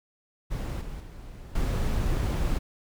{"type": "noise with level steps", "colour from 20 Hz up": "brown", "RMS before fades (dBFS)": [-31, -37, -42, -26], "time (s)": [0.5, 2.59], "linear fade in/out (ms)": 20, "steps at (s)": [0.81, 1, 1.55], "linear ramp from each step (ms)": 5, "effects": []}